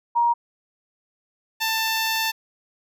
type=tone pair in turn; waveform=sine / 10% pulse; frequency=945 / 889.4 Hz; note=A#5 / A5; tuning=+23 / +18 cents; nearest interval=minor second; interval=105 cents; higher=first; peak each=-16 / -13 dBFS; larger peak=second; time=0.15-0.34 / 1.6-2.32 s; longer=second; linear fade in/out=20 ms; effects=none